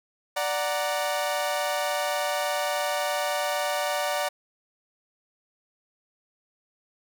sawtooth chord, D augmented, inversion none, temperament equal, 587.3 / 740 / 932.3 Hz, D5 / F#5 / A#5, 0 / 0 / 0 cents, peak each -24 / -26 / -29 dBFS, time 0.36-4.29 s, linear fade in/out 10 ms, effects none

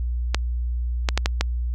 clicks, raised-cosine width 0.2 ms, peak -3 dBFS, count 5, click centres 0.346 / 1.088 / 1.176 / 1.259 / 1.41 s, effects added 60 Hz sine -22 dBFS peak until 1.74 s

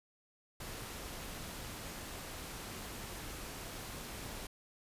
pink noise, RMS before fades -45 dBFS, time 0.6-4.47 s, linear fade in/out 5 ms, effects resampled to 32000 Hz

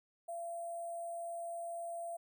sine tone with sample-and-hold, 682 Hz, F5, 41 cents flat, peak -39 dBFS, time 0.28-2.17 s, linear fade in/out 10 ms, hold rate 8820 Hz, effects none

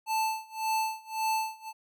square tone with tremolo, 880 Hz, A5, in tune, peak -26 dBFS, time 0.06-1.73 s, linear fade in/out 50 ms, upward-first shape sine, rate 1.8 Hz, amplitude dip 95%, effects none

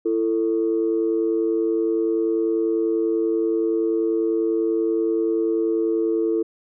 sine tone pair together, 334.6 / 444.9 Hz, E4 / A4, +26 / +19 cents, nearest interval perfect fourth, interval 493 cents, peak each -20 / -21 dBFS, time 0.05-6.43 s, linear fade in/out 10 ms, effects tanh soft clip ceiling -11 dBFS

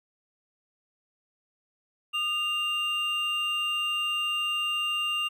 triangle tone pair together, 1221.8 / 2794 Hz, D#6 / F7, -32 / 0 cents, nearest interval octave + major second, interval 1432 cents, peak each -32 / -25 dBFS, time 2.13-5.29 s, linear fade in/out 20 ms, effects none

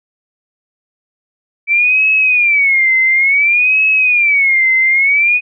sine tone with vibrato, 2306 Hz, D7, 32 cents flat, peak -8 dBFS, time 1.67-5.41 s, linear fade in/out 50 ms, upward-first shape sine, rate 0.57 Hz, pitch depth 190 cents each way, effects none

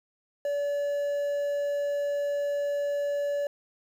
triangle tone with quantisation, 574 Hz, D5, 40 cents flat, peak -24 dBFS, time 0.45-3.47 s, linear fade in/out 2 ms, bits 9, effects none

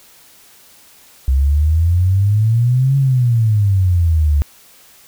sine exponential two-way sweep, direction up then down, 64.9 to 138.9 to 70.8 Hz, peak -10 dBFS, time 1.28-4.42 s, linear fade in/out 0 ms, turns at 2.97 s, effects white hiss -46 dBFS RMS until 5.07 s

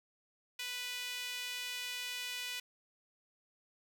sawtooth tone with high-pass filter, 493.9 Hz, B4, in tune, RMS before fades -41 dBFS, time 0.59-2.6 s, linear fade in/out 5 ms, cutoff 2600 Hz, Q 1.9, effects 11-bit

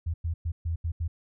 sine tone bursts at uneven times, 82.9 Hz, E2, 10 cents sharp, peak -26 dBFS, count 6, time 0.06-0.14 / 0.24-0.34 / 0.45-0.52 / 0.65-0.76 / 0.84-0.92 / 1-1.08 s, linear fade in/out 10 ms, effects none

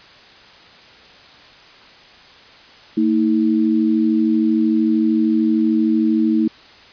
sine tone pair together, 225.9 / 319 Hz, A3 / D#4, +46 / +43 cents, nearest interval tritone, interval 597 cents, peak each -16 dBFS, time 2.97-6.48 s, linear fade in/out 5 ms, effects white hiss -44 dBFS RMS until 6.92 s + resampled to 11025 Hz

